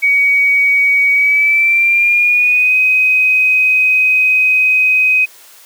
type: tone with pitch glide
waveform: sine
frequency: 2255 to 2517 Hz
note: C#7 to D#7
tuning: +29 to +19 cents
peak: -8 dBFS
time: 0.02-5.26 s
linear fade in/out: 20 ms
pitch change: +190 cents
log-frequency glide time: 1.12-2.77 s
effects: white hiss -41 dBFS RMS until 5.65 s + high-pass 400 Hz 12 dB/octave